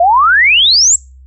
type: exponential sweep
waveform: sine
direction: up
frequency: 659.3 to 7790 Hz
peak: -5 dBFS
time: 0-0.96 s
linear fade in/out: 5 ms
effects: noise-tail reverb RT60 0.3 s tail -25 dB re dry + added 65 Hz sine -35 dBFS peak until 1.26 s